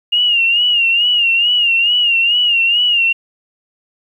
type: tone with vibrato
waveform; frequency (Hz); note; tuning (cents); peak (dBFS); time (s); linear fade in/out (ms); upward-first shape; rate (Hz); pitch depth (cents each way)
sine; 2827; F7; +20; -10; 0.12-3.13; 10; sine; 2.3; 76
effects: 8-bit